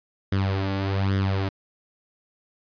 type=tone with flanger; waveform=sawtooth; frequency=97.2 Hz; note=G2; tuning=14 cents flat; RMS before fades=-24 dBFS; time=0.32-1.49 s; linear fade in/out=5 ms; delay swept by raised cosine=0.58 to 3.58 ms; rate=1.2 Hz; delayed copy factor=+0.7; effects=resampled to 11025 Hz